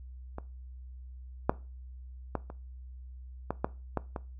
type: clicks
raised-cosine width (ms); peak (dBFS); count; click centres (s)
1; -24 / -9 / -16 / -28 / -16 / -13 / -15 / -21; 8; 0.384 / 1.495 / 2.353 / 2.501 / 3.506 / 3.645 / 3.973 / 4.162
effects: noise-tail reverb RT60 0.3 s tail -19 dB re dry + added 63 Hz sine -43 dBFS peak until 4.39 s